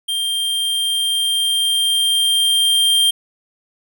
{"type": "tone with level ramp", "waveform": "square", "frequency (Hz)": 3182, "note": "G7", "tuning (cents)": 25, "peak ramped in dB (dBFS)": [-19, -12], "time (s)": [0.08, 3.11], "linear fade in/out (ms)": 10, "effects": []}